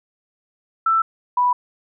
sine tone pair in turn, 1329 / 985.6 Hz, E6 / B5, +14 / -4 cents, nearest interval perfect fourth, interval 518 cents, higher first, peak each -14 dBFS, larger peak neither, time 0.86-1.02 / 1.37-1.53 s, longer neither, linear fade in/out 5 ms, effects none

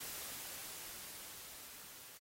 white noise with level ramp, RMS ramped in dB -45 to -55 dBFS, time 0-2.18 s, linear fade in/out 10 ms, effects AAC 48 kbps

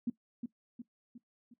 sine tone with echo, 238.5 Hz, A#3, 40 cents sharp, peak -29 dBFS, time 0.07-0.1 s, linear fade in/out 5 ms, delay 360 ms, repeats 4, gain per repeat -6 dB, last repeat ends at 1.54 s, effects noise-tail reverb RT60 0.1 s tail -18 dB re dry

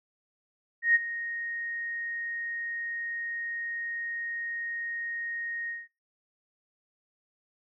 sine tone with ADSR envelope, 1864.7 Hz, A#6, in tune, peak -17 dBFS, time 0.82-5.88 s, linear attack 130 ms, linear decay 26 ms, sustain -15 dB, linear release 190 ms, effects noise-tail reverb RT60 0.3 s tail -22 dB re dry

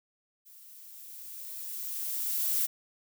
violet noise with level ramp, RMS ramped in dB -54 to -27 dBFS, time 0.45-2.67 s, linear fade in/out 20 ms, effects none

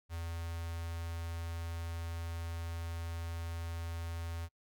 square tone with notch filter, 83.7 Hz, E2, 27 cents sharp, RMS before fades -40 dBFS, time 0.09-4.49 s, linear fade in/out 50 ms, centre 310 Hz, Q 0.75, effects noise-tail reverb RT60 0.1 s tail -26 dB re dry

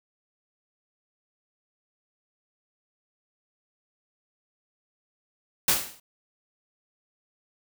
white noise with exponential decay, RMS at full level -17 dBFS, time 5.68-6 s, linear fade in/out 5 ms, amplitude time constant 69 ms, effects none

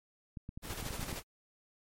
clicks, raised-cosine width 5 ms, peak -30 dBFS, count 10, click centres 0.372 / 0.491 / 0.575 / 0.707 / 0.827 / 0.864 / 0.907 / 0.995 / 1.029 / 1.128 s
pink noise with tremolo, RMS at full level -40 dBFS, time 0.62-1.23 s, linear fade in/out 50 ms, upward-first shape square, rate 13 Hz, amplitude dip 40%
effects MP3 64 kbps

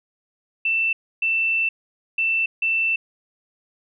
sine tone bursts at uneven times, 2670 Hz, E7, 22 cents sharp, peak -18 dBFS, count 4, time 0.65-0.93 / 1.22-1.69 / 2.18-2.46 / 2.62-2.96 s, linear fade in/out 5 ms, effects none

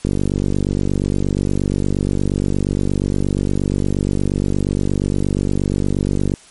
click train, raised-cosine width 3 ms, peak -5 dBFS, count 306, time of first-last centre 0.05-6.339 s, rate 48.5 Hz, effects white hiss -45 dBFS RMS until 6.5 s + MP3 48 kbps

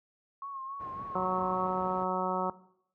sine tone with vibrato, 1088 Hz, C#6, 33 cents flat, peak -37 dBFS, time 0.42-1.67 s, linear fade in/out 2 ms, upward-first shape sine, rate 3.6 Hz, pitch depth 46 cents each way
pink low-pass noise, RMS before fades -47 dBFS, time 0.79-2.05 s, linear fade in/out 20 ms, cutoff 1100 Hz, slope 12 dB/octave
harmonic tone, 185 Hz, F#3, in tune, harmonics 1 / 2 / 3 / 4 / 5 / 6 / 7, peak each -36 / -36 / -36 / -36 / -36 / -36 / -36 dBFS, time 1.15-2.5 s, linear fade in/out 2 ms
effects noise-tail reverb RT60 0.7 s tail -18 dB re dry + high-pass 80 Hz 12 dB/octave

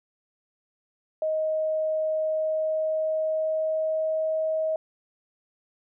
sine tone with pitch glide, 627 to 633.2 Hz, D#5 to D#5, +13 to +30 cents, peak -23 dBFS, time 1.22-4.76 s, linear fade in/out 2 ms, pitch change +17 cents, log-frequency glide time 2.21-4.4 s, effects none

